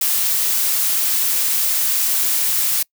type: noise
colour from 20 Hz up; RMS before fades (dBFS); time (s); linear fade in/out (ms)
blue; -18; 0.01-2.83; 5
effects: noise-tail reverb RT60 0.1 s tail -26 dB re dry